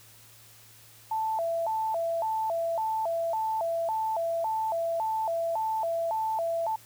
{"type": "tone with vibrato", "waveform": "sine", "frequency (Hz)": 767, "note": "G5", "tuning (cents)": -38, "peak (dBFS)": -26, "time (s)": [1.11, 6.76], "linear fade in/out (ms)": 5, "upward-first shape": "square", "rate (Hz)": 1.8, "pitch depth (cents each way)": 240, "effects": ["added 111 Hz sine -59 dBFS peak until 6.85 s", "white hiss -54 dBFS RMS until 6.85 s"]}